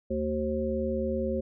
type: harmonic tone with a mistuned harmonic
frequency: 75.3 Hz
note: D2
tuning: 44 cents sharp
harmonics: 1 / 3 / 5 / 7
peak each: -35 / -31 / -33 / -31 dBFS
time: 0.1-1.41 s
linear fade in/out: 10 ms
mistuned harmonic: 7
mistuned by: +22 cents
effects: none